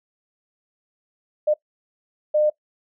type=tone bursts at uneven times; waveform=sine; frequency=605 Hz; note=D#5; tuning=49 cents flat; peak=-15 dBFS; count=2; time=1.47-1.54 / 2.34-2.5 s; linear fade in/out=10 ms; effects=noise-tail reverb RT60 0.1 s tail -20 dB re dry